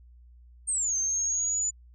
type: exponential two-way sweep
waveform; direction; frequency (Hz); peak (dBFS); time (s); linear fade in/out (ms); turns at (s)
sine; down then up; 8760 to 6270 to 7010; -25; 0.67-1.71; 20; 0.96
effects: added 60 Hz sine -50 dBFS peak until 1.94 s